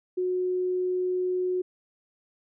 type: tone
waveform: sine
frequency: 365.3 Hz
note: F#4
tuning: 22 cents flat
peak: -24 dBFS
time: 0.17-1.62 s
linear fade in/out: 10 ms
effects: none